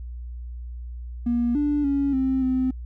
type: tone with pitch steps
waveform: triangle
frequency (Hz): 238.8 / 292.5 / 279.4 / 263.5 / 257.9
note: A#3 / D4 / C#4 / C4 / C4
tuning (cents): +42 / -7 / +14 / +12 / -25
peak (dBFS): -16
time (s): 1.26-2.71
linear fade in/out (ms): 10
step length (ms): 290
effects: tanh soft clip ceiling -17 dBFS + added 60 Hz sine -32 dBFS peak until 2.85 s